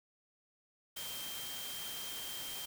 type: tone in noise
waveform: sine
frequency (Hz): 3162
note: G7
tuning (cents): +14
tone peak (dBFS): -45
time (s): 0.96-2.66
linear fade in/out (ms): 10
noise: white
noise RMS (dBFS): -44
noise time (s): 0.96-2.66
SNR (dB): -4
effects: none